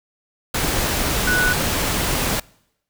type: tone in noise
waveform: sine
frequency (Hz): 1480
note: F#6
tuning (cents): 0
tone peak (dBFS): -17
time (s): 1.27-1.53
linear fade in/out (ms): 5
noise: pink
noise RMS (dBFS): -21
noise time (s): 0.54-2.4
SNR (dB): +1
effects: noise-tail reverb RT60 0.8 s tail -25 dB re dry